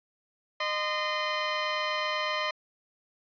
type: tone pair together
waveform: 15% pulse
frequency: 613 / 1031 Hz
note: D#5 / C6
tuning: -26 / -26 cents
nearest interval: major sixth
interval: 900 cents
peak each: -24 dBFS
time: 0.6-2.51 s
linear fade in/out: 5 ms
effects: resampled to 11025 Hz + 10-bit